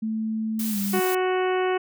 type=tone with pitch glide; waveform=sine; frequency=220 to 199.42 Hz; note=A3 to G3; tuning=0 to +30 cents; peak=-24 dBFS; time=0.02-1 s; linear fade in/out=10 ms; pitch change=-170 cents; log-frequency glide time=0.69-0.79 s
type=noise; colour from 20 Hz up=blue; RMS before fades=-32 dBFS; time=0.59-1.15 s; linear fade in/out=5 ms
type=harmonic tone; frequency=370 Hz; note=F#4; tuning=in tune; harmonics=1 / 2 / 3 / 4 / 5 / 6 / 7 / 8; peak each=-22 / -28 / -32 / -34 / -36 / -38 / -39 / -40 dBFS; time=0.93-1.78 s; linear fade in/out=10 ms
effects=none